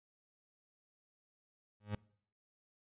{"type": "tone with exponential growth", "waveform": "30% pulse", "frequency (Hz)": 103.83, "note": "G#2", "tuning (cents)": 0, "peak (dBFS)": -30, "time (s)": [1.8, 1.95], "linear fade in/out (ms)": 5, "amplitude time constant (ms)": 31, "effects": ["noise-tail reverb RT60 0.6 s tail -24 dB re dry", "resampled to 8000 Hz"]}